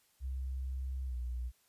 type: tone with pitch glide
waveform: sine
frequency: 65.41 to 61.03 Hz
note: C2 to B1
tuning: 0 to -20 cents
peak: -35 dBFS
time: 0.2-1.52 s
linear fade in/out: 50 ms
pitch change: -120 cents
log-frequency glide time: 1.06-1.15 s
effects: white hiss -71 dBFS RMS until 1.68 s + resampled to 32000 Hz